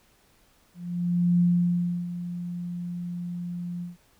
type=tone with ADSR envelope; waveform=sine; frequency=175.1 Hz; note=F3; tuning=5 cents sharp; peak=-17 dBFS; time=0.74-3.97 s; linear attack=660 ms; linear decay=670 ms; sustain=-13 dB; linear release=150 ms; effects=pink hiss -62 dBFS RMS until 4.19 s